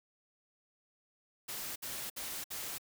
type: noise bursts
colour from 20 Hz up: white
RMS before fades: -41 dBFS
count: 4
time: 1.48-2.783 s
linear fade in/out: 10 ms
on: 280 ms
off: 61 ms
effects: none